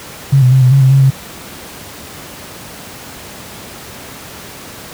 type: tone with pitch steps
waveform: sine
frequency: 137.2 / 126.4 / 131.9 / 126.6 / 137 / 131.6 / 136.1 / 133.9 Hz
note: C#3 / B2 / C3 / B2 / C#3 / C3 / C#3 / C3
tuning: -17 / +41 / +14 / +43 / -20 / +10 / -31 / +40 cents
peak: -4 dBFS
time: 0.32-1.104 s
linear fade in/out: 10 ms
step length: 98 ms
effects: pink hiss -31 dBFS RMS until 4.93 s + high-pass 80 Hz 12 dB/octave